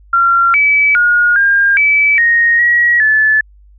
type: tone with pitch steps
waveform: sine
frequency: 1374 / 2294 / 1437 / 1608 / 2301 / 1866 / 1910 / 1736 Hz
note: F6 / D7 / F6 / G6 / D7 / A#6 / A#6 / A6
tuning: -29 / -41 / +49 / +44 / -36 / +1 / +42 / -24 cents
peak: -7 dBFS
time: 0.13-3.41 s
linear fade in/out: 5 ms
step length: 410 ms
effects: added 50 Hz sine -40 dBFS peak until 3.78 s